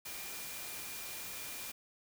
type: tone in noise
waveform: sine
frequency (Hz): 2400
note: D7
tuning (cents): +37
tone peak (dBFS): -52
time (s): 0.05-1.72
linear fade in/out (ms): 10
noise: white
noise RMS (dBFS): -44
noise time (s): 0.05-1.72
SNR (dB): -11
effects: none